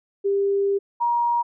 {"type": "tone pair in turn", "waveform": "sine", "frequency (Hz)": [397.7, 948.5], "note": ["G4", "A#5"], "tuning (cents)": [25, 30], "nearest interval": "octave + minor third", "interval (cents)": 1505, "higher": "second", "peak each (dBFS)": [-18, -18], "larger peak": "neither", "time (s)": [[0.24, 0.79], [1, 1.43]], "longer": "first", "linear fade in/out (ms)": 20, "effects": []}